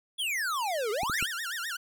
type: exponential two-way sweep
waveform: square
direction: down then up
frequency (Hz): 3488 to 400 to 3488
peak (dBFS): -29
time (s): 0.18-1.27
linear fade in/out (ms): 20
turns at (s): 0.91
type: clicks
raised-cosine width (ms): 3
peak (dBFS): -24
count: 3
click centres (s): 1.033 / 1.098 / 1.226
type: tone with vibrato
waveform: sawtooth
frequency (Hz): 1600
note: G6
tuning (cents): +35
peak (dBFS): -29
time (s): 1.13-1.77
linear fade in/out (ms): 10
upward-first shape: sine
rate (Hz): 7.8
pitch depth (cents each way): 280
effects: none

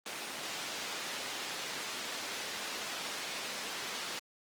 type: band-pass noise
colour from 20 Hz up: white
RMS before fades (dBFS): -40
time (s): 0.06-4.19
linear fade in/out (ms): 0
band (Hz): 210 to 4800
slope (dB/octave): 12
effects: Opus 24 kbps

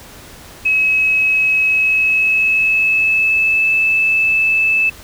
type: tone with pitch glide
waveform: sine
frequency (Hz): 2563 to 2623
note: E7 to E7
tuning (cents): -49 to -9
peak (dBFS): -11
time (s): 0.65-4.9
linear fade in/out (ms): 10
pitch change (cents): +40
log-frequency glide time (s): 1.63-3.73
effects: pink hiss -38 dBFS RMS until 5.03 s

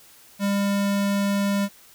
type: tone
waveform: square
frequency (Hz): 200.3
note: G3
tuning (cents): +38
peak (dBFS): -21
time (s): 0.39-1.69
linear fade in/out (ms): 50
effects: white hiss -51 dBFS RMS until 1.94 s

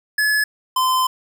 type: tone pair in turn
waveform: square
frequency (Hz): 1707 / 1029.5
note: G#6 / C6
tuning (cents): +47 / -28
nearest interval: major sixth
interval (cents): 875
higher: first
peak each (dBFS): -16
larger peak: neither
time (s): 0.18-0.44 / 0.76-1.07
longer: second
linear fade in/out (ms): 5
effects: none

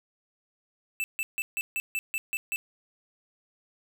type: tone bursts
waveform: square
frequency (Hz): 2645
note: E7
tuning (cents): +5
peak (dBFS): -28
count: 9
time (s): 1-2.56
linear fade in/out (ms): 0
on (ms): 40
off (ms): 150
effects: none

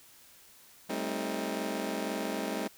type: chord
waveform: 20% pulse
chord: A half-diminished seventh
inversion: third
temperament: just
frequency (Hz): 198 / 220 / 264 / 316.8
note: G3 / A3 / C4 / Eb4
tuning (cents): +18 / 0 / +16 / +31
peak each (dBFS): -33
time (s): 0.89-2.68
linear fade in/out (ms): 10
effects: white hiss -57 dBFS RMS until 2.77 s

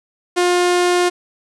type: tone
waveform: sawtooth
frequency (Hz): 355.4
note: F4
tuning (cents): +30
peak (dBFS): -9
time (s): 0.36-1.1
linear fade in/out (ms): 20
effects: resampled to 24000 Hz + 7-bit

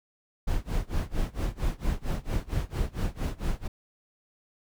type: noise with tremolo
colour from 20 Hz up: brown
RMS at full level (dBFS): -26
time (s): 0.47-3.68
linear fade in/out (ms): 10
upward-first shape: sine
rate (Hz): 4.4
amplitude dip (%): 95
effects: none

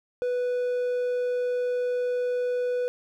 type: tone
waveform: triangle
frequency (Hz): 493.9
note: B4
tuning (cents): 0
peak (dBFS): -22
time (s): 0.22-2.88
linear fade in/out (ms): 0
effects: none

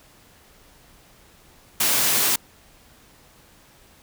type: high-pass noise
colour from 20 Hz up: white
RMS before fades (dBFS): -20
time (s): 1.8-2.36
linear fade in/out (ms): 5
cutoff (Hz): 100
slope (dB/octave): 96
effects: pink hiss -53 dBFS RMS until 4.02 s

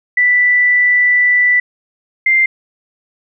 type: tone pair in turn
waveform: sine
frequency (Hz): 1975.5 / 2093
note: B6 / C7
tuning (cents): 0 / 0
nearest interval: minor second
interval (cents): 100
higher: second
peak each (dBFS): -8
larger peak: neither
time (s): 0.17-1.6 / 2.26-2.46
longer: first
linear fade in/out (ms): 5
effects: none

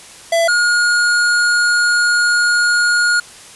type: tone pair in turn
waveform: square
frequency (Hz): 669 / 1433.2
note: E5 / F6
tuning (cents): +25 / +44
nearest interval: octave + minor second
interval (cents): 1319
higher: second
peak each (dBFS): -12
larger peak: neither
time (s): 0.32-0.48 / 0.48-3.2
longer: second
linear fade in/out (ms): 5
effects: white hiss -38 dBFS RMS until 3.55 s + resampled to 24000 Hz

